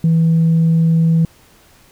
sine tone, 163.8 Hz, E3, 11 cents flat, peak -8 dBFS, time 0.04-1.25 s, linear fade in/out 2 ms, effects tanh soft clip ceiling -7 dBFS + pink hiss -49 dBFS RMS until 1.91 s

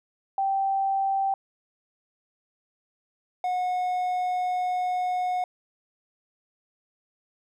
sine / triangle tone pair in turn, 780 / 728 Hz, G5 / F#5, -9 / -28 cents, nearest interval minor second, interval 119 cents, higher first, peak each -22 dBFS, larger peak neither, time 0.38-1.34 / 3.44-5.44 s, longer second, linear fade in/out 2 ms, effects none

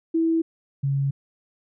sine tone pair in turn, 327.2 / 138.41 Hz, E4 / C#3, -13 / -2 cents, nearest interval octave + minor third, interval 1489 cents, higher first, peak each -18 / -20 dBFS, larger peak first, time 0.14-0.42 / 0.83-1.11 s, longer neither, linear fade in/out 10 ms, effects none

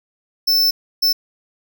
square tone bursts at uneven times, 5300 Hz, E8, 9 cents sharp, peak -13 dBFS, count 2, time 0.47-0.71 / 1.02-1.13 s, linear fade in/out 10 ms, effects none

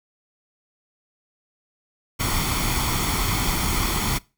pink noise with comb filter, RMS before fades -23 dBFS, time 2.19-4.19 s, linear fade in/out 20 ms, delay 0.9 ms, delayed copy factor +0.6, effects noise-tail reverb RT60 0.3 s tail -23 dB re dry

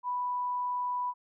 sine tone, 987.8 Hz, B5, in tune, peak -29 dBFS, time 0.03-1.14 s, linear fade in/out 50 ms, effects none

